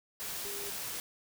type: tone in noise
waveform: sine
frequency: 403.9 Hz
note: G#4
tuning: 48 cents flat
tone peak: -44 dBFS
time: 0.45-0.7 s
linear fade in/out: 0 ms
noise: white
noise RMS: -39 dBFS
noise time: 0.2-1 s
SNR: -8 dB
effects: none